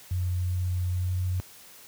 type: tone with pitch glide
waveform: sine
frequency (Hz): 90.2 to 91.35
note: F#2 to F#2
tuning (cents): -44 to -22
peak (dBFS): -24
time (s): 0.11-1.4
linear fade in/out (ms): 0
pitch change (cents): +22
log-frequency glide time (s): 0.93-1.14
effects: white hiss -50 dBFS RMS until 1.87 s + high-pass 60 Hz 12 dB/octave